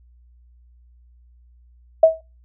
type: tone with exponential decay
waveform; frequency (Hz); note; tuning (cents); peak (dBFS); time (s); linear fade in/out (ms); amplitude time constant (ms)
sine; 645; E5; -38; -4; 2.03-2.21; 5; 38
effects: noise-tail reverb RT60 0.3 s tail -26 dB re dry + added 60 Hz sine -49 dBFS peak until 2.44 s